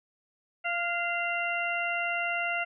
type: harmonic tone with a mistuned harmonic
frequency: 690 Hz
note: F5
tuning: 21 cents flat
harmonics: 1 / 2 / 3 / 4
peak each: -33 / -33 / -33 / -33 dBFS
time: 0.64-2.65 s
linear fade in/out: 20 ms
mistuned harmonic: 2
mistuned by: +31 cents
effects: none